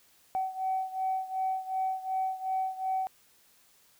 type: beating tone pair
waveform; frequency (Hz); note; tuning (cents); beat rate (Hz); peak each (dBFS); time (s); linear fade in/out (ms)
sine; 757 / 759.7; F#5 / F#5; +39 / +46; 2.7; -30 / -33; 0.35-3.07; 0
effects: tanh soft clip ceiling -22 dBFS + white hiss -63 dBFS RMS until 3.99 s